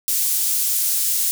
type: high-pass noise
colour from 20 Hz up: pink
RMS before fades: -20 dBFS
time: 0.08-1.31 s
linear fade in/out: 0 ms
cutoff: 8600 Hz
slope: 12 dB/octave
effects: none